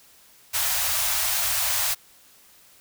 white band-stop noise, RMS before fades -24 dBFS, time 0.53-1.95 s, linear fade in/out 20 ms, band 120 to 590 Hz, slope 96 dB/octave, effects white hiss -54 dBFS RMS until 2.8 s

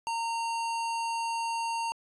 square tone, 920 Hz, A#5, 23 cents flat, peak -30 dBFS, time 0.07-1.92 s, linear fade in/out 0 ms, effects resampled to 24000 Hz

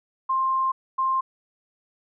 sine tone pair in turn, 1055 / 1055 Hz, C6 / C6, +14 / +14 cents, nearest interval unison, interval 0 cents, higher neither, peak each -20 dBFS, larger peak neither, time 0.29-0.72 / 0.98-1.21 s, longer first, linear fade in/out 10 ms, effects none

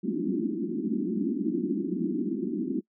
white band-pass noise, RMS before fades -29 dBFS, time 0.03-2.81 s, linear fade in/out 20 ms, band 180 to 360 Hz, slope 96 dB/octave, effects noise-tail reverb RT60 0.1 s tail -24 dB re dry

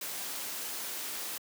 white noise, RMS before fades -38 dBFS, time 0.01-1.38 s, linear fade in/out 5 ms, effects high-pass 200 Hz 12 dB/octave

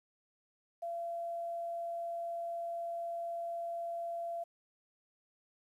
sine tone with quantisation, 681 Hz, F5, 44 cents flat, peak -36 dBFS, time 0.82-4.44 s, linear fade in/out 10 ms, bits 11, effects resampled to 32000 Hz

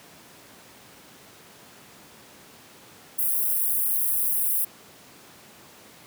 white high-pass noise, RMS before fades -24 dBFS, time 3.18-4.65 s, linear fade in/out 10 ms, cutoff 9800 Hz, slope 48 dB/octave, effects pink hiss -49 dBFS RMS until 6.06 s + high-pass 150 Hz 12 dB/octave

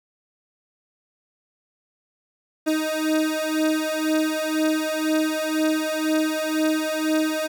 30% pulse beating tone pair, 311.1 / 313.1 Hz, D#4 / D#4, 0 / +11 cents, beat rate 2 Hz, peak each -21 dBFS, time 2.66-7.48 s, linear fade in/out 20 ms, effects none

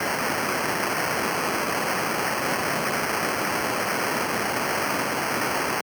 white noise with sample-and-hold, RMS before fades -25 dBFS, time 0-5.81 s, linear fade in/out 5 ms, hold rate 3675 Hz, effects high-pass 150 Hz 12 dB/octave

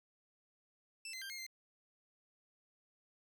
20% pulse tone with pitch steps, 2652 / 2060 / 1583 / 2138 / 2084 Hz, E7 / C7 / G6 / C7 / C7, +10 / -28 / +17 / +37 / -7 cents, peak -39 dBFS, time 1.05-1.465 s, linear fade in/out 2 ms, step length 83 ms, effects none

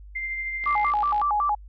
sine tone with tremolo, 2093 Hz, C7, in tune, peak -26 dBFS, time 0.15-0.91 s, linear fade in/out 10 ms, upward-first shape sine, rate 13 Hz, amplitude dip 30%
click train, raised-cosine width 0.3 ms, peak -26 dBFS, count 34, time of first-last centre 0.64-1.215 s, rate 57.4 Hz
sine tone with vibrato, 988 Hz, B5, in tune, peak -20 dBFS, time 0.66-1.55 s, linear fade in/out 5 ms, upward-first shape square, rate 5.4 Hz, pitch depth 290 cents each way
effects added 50 Hz sine -41 dBFS peak until 1.68 s

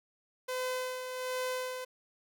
sawtooth tone with tremolo, 509 Hz, C5, 48 cents flat, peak -28 dBFS, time 0.48-1.85 s, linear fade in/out 10 ms, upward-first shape sine, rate 1.3 Hz, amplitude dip 50%, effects none

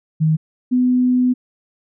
sine tone pair in turn, 157.2 / 250.6 Hz, D#3 / B3, +18 / +25 cents, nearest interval minor sixth, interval 807 cents, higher second, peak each -12 / -12 dBFS, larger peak neither, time 0.2-0.37 / 0.71-1.34 s, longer second, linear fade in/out 20 ms, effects none

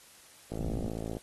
click train, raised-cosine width 2 ms, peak -23 dBFS, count 37, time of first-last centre 0.52-1.169 s, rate 55.5 Hz
white low-pass noise, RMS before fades -35 dBFS, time 0.59-0.89 s, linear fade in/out 5 ms, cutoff 240 Hz, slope 48 dB/octave
effects white hiss -56 dBFS RMS until 1.22 s + AAC 32 kbps

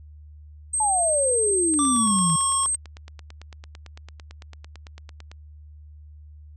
sine tone, 8320 Hz, C9, 11 cents flat, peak -21 dBFS, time 0.73-2.76 s, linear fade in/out 10 ms
sine exponential sweep, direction down, 880 to 155.56 Hz, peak -21 dBFS, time 0.8-2.36 s, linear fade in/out 5 ms
click train, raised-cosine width 0.2 ms, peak -25 dBFS, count 33, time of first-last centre 1.74-5.315 s, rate 8.95 Hz
square tone with pitch glide, 1174.7 to 1083.4 Hz, D6 to C#6, 0 to -40 cents, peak -25 dBFS, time 1.79-2.66 s, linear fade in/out 0 ms, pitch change -140 cents, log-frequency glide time 1.9-2.13 s
effects added 75 Hz sine -42 dBFS peak until 6.56 s + resampled to 22050 Hz

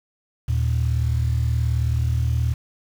sine tone pair together, 77.89 / 116.7 Hz, D#2 / A#2, +2 / +2 cents, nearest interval perfect fifth, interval 700 cents, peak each -20 dBFS, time 0.48-2.54 s, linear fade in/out 10 ms, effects tanh soft clip ceiling -12 dBFS + 7-bit

